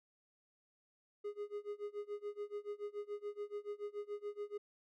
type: tone with tremolo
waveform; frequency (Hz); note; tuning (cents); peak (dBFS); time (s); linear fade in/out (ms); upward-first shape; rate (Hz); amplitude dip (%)
triangle; 413; G#4; -10; -36; 1.24-4.58; 10; sine; 7; 95
effects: none